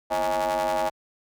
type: ring-modulated tone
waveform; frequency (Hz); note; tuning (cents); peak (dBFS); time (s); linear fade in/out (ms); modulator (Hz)
35% pulse; 98.2; G2; +4; -18; 0.1-0.9; 20; 731
effects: high-pass 60 Hz 12 dB/octave